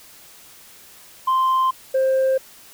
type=tone pair in turn; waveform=sine; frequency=1044 / 527.9 Hz; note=C6 / C5; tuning=-4 / +15 cents; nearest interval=octave; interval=1181 cents; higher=first; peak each=-13 dBFS; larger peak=neither; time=1.27-1.71 / 1.94-2.38 s; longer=neither; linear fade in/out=10 ms; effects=tanh soft clip ceiling -14 dBFS + white hiss -46 dBFS RMS until 2.73 s